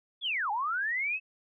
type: linear two-way sweep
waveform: sine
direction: down then up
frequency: 3520 to 790 to 2648 Hz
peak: -28 dBFS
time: 0.21-1.2 s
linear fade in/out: 50 ms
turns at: 0.51 s
effects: none